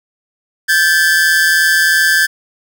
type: tone pair together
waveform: 45% pulse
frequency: 1568 / 1730.9 Hz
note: G6 / A6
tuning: 0 / -29 cents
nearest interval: major second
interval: 171 cents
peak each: -12 dBFS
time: 0.68-2.27 s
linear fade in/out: 20 ms
effects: none